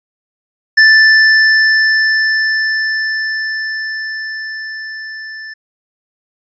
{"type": "tone with level ramp", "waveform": "square", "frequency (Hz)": 1760, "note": "A6", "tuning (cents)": 0, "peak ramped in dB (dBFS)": [-4, -27], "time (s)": [0.77, 5.54], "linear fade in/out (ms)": 10, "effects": ["resampled to 16000 Hz"]}